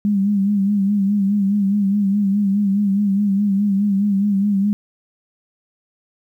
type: tone with vibrato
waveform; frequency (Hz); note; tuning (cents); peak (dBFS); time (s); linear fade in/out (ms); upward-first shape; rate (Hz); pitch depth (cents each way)
sine; 200.6; G3; +40; -14; 0.05-4.73; 0; sine; 4.8; 63
effects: 9-bit